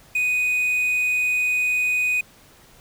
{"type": "tone with quantisation", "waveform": "triangle", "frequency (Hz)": 2489, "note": "D#7", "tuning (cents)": 0, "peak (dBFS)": -17, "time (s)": [0.15, 2.21], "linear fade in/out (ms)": 5, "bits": 7, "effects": ["pink hiss -51 dBFS RMS until 2.8 s"]}